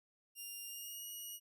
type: tone with pitch glide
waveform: 5% pulse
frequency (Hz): 2800 to 2899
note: F7 to F#7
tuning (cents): +4 to -36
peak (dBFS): -37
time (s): 0.35-1.4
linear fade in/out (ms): 50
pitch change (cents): +60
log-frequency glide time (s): 0.64-1.06
effects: none